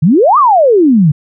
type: exponential two-way sweep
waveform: sine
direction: up then down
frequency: 138.59 to 1244.5 to 138.59 Hz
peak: -4 dBFS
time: 0.02-1.12 s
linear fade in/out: 10 ms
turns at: 0.38 s
effects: none